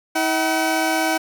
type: tone pair together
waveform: 20% pulse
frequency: 320.6 / 760 Hz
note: E4 / F#5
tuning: -48 / +46 cents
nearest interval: octave + minor third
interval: 1494 cents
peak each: -16 dBFS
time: 0.15-1.18 s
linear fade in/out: 10 ms
effects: none